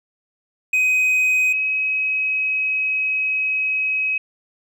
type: tone pair in turn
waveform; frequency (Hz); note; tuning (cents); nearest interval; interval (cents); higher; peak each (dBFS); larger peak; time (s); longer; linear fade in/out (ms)
triangle / sine; 2514 / 2545; D#7 / D#7; +17 / +39; unison; 22; second; -13 / -18; first; 0.73-1.53 / 1.53-4.18; second; 5
effects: none